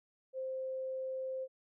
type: tone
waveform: sine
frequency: 523.3 Hz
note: C5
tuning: in tune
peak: -36 dBFS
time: 0.33-1.48 s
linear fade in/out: 50 ms
effects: none